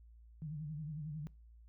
sine tone with vibrato, 152.3 Hz, D#3, 37 cents flat, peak -40 dBFS, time 0.42-1.27 s, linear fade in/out 0 ms, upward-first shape sine, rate 11 Hz, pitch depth 93 cents each way, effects noise-tail reverb RT60 0.4 s tail -24 dB re dry + added 57 Hz sine -56 dBFS peak until 1.68 s

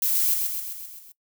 violet noise with echo, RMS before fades -23 dBFS, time 0.02-0.34 s, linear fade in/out 2 ms, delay 130 ms, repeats 6, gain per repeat -4 dB, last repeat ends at 1.12 s, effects noise-tail reverb RT60 0.1 s tail -20 dB re dry

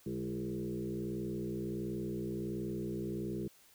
sine tone with frequency modulation, 269.7 Hz, C#4, 47 cents flat, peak -35 dBFS, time 0.06-3.48 s, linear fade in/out 5 ms, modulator 61.4 Hz, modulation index 2.4, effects white hiss -63 dBFS RMS until 3.74 s

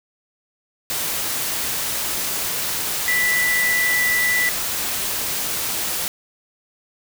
sine tone in noise, 1975.5 Hz, B6, in tune, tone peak -17 dBFS, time 3.08-4.49 s, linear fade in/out 0 ms, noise white, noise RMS -24 dBFS, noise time 0.9-6.08 s, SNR +4 dB, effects none

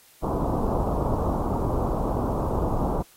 pink low-pass noise, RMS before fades -25 dBFS, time 0.22-3.03 s, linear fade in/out 20 ms, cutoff 1100 Hz, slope 48 dB/octave, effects white hiss -55 dBFS RMS until 3.16 s + AAC 48 kbps

